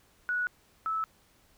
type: tone pair in turn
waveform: sine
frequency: 1467 / 1306.9 Hz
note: F#6 / E6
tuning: -15 / -15 cents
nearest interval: major second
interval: 200 cents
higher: first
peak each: -27 / -28 dBFS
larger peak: first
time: 0.29-0.47 / 0.86-1.04 s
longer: neither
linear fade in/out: 0 ms
effects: pink hiss -64 dBFS RMS until 1.57 s